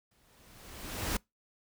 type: noise with exponential growth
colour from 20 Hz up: pink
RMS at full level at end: -31 dBFS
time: 0.11-1.17 s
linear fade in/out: 5 ms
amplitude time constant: 230 ms
effects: noise-tail reverb RT60 0.2 s tail -26 dB re dry